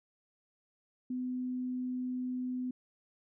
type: tone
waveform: sine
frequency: 252.3 Hz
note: B3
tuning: 37 cents sharp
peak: -33 dBFS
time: 1.1-2.71 s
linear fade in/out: 5 ms
effects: none